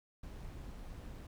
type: noise with amplitude modulation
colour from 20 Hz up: brown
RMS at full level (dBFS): -45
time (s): 0.23-1.27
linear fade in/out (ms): 5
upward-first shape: sine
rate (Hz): 195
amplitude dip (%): 45
effects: none